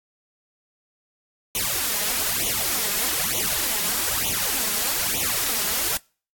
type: noise with flanger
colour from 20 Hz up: white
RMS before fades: -24 dBFS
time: 1.55-5.97 s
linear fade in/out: 0 ms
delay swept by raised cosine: 0.3 to 4.9 ms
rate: 1.1 Hz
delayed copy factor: +0.9
effects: noise-tail reverb RT60 0.4 s tail -26 dB re dry + AAC 64 kbps